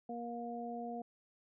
harmonic tone, 236.5 Hz, A#3, 25 cents sharp, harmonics 1 / 2 / 3, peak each -43 / -46 / -43 dBFS, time 0.09-1.02 s, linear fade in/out 5 ms, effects none

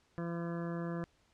harmonic tone, 169.8 Hz, F3, 48 cents flat, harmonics 1 / 2 / 3 / 4 / 6 / 7 / 8 / 9 / 10, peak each -37 / -42 / -45 / -49 / -51 / -52 / -55 / -56 / -53 dBFS, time 0.18-1.04 s, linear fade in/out 0 ms, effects pink hiss -71 dBFS RMS until 1.33 s + low-pass 7000 Hz 12 dB/octave

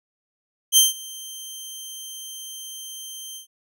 15% pulse tone with ADSR envelope, 3136 Hz, G7, in tune, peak -3 dBFS, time 0.72-3.47 s, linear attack 50 ms, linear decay 160 ms, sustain -24 dB, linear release 110 ms, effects none

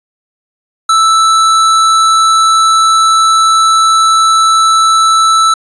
square tone, 1318.5 Hz, E6, in tune, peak -6 dBFS, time 0.89-5.54 s, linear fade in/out 5 ms, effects resampled to 22050 Hz

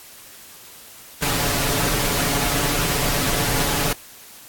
pink noise with comb filter, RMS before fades -21 dBFS, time 1.22-3.93 s, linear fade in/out 5 ms, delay 7 ms, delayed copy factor +0.6, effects white hiss -43 dBFS RMS until 4.48 s + AAC 64 kbps

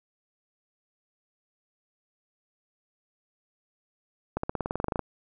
accelerating click train, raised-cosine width 1 ms, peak -14 dBFS, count 14, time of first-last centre 4.37-4.993 s, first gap 64 ms, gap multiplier 0.95, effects none

